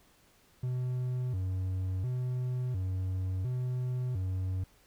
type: tone with vibrato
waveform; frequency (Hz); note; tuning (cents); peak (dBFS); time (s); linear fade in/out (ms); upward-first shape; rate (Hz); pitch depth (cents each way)
triangle; 108.4; A2; -25; -28; 0.63-4.64; 5; square; 0.71; 260
effects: pink hiss -64 dBFS RMS until 4.86 s